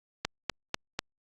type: click train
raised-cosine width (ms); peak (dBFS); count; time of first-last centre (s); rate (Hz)
0.2; -11; 4; 0.25-0.991; 4.05
effects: Opus 48 kbps